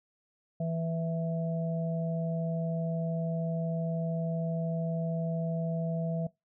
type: harmonic tone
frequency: 164.81 Hz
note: E3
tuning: in tune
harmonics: 1 / 3 / 4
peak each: -30 / -42 / -35 dBFS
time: 0.6-6.27 s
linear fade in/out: 5 ms
effects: noise-tail reverb RT60 0.2 s tail -22 dB re dry